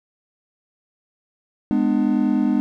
triangle chord, G# diminished, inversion none, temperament just, 207.7 / 249.2 / 299 Hz, G#3 / B3 / D4, 0 / +16 / +31 cents, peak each -19 / -18 / -19 dBFS, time 1.71-2.6 s, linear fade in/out 0 ms, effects none

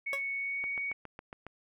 sine tone with pitch glide, 2217 to 2239 Hz, C#7 to C#7, 0 to +17 cents, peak -32 dBFS, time 0.06-0.93 s, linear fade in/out 10 ms, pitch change +17 cents, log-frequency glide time 0.33-0.68 s
25% pulse tone with exponential decay, 554.4 Hz, C#5, in tune, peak -28 dBFS, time 0.13-0.23 s, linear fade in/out 1 ms, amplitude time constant 21 ms
click train, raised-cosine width 0.5 ms, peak -28 dBFS, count 7, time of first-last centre 0.64-1.466 s, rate 7.26 Hz
effects none

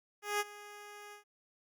10% pulse tone with ADSR envelope, 413.5 Hz, G#4, 8 cents flat, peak -21 dBFS, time 0.22-1.24 s, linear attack 180 ms, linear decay 34 ms, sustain -19 dB, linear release 110 ms, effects Opus 48 kbps

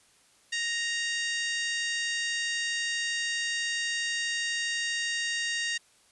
harmonic tone with a mistuned harmonic, 932.3 Hz, A#5, in tune, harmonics 2 / 3 / 4 / 5 / 6 / 7 / 8 / 9, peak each -31 / -35 / -37 / -39 / -41 / -42 / -43 / -44 dBFS, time 0.52-5.78 s, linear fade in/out 10 ms, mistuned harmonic 8, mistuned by -65 cents, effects white hiss -62 dBFS RMS until 6.11 s + resampled to 24000 Hz

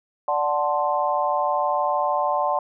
sine chord, D dominant seventh, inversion none, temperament equal, 587.3 / 740 / 880 / 1046.5 Hz, D5 / F#5 / A5 / C6, 0 / 0 / 0 / 0 cents, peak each -25 dBFS, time 0.28-2.59 s, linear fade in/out 2 ms, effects none

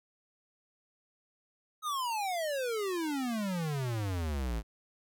square exponential sweep, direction down, 1282 to 52.2 Hz, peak -32 dBFS, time 1.82-4.63 s, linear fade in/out 50 ms, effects none

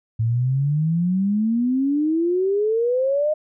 sine exponential sweep, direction up, 110 to 622.3 Hz, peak -17 dBFS, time 0.19-3.34 s, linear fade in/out 10 ms, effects none

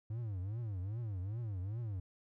triangle tone with vibrato, 103.83 Hz, G#2, in tune, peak -35 dBFS, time 0.1-2 s, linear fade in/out 5 ms, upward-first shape triangle, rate 2.5 Hz, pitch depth 290 cents each way, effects none

